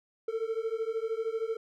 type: beating tone pair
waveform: triangle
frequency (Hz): 442.3 / 455.3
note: A4 / A#4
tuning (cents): +9 / -41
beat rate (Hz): 13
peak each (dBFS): -31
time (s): 0.28-1.57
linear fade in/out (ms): 5
effects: none